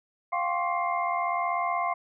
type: tone cluster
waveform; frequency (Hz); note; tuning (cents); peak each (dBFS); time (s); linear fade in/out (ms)
sine; 698 / 774 / 1057 / 1138 / 2111; F5 / G5 / C6 / C#6 / C7; -1 / -22 / +17 / +45 / +15; -29 / -35 / -29 / -35 / -35; 0.32-1.94; 10
effects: none